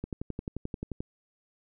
click train, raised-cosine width 3 ms, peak -21 dBFS, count 12, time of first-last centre 0.04-1.005 s, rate 11.4 Hz, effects none

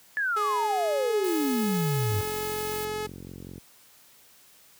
sine exponential sweep, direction down, 1743 to 95.1 Hz, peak -24 dBFS, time 0.17-2.21 s, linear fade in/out 0 ms
sawtooth tone with pitch glide, 419.9 to 426 Hz, G#4 to G#4, +19 to +44 cents, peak -26 dBFS, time 0.36-3.07 s, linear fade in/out 10 ms, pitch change +25 cents, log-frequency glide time 0.7-1.85 s
blue noise, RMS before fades -38 dBFS, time 1.24-2.85 s, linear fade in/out 5 ms
click train, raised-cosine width 3 ms, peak -28 dBFS, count 67, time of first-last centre 2.12-3.58 s, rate 45.2 Hz
effects white hiss -56 dBFS RMS until 4.79 s + high-pass 60 Hz 12 dB/octave

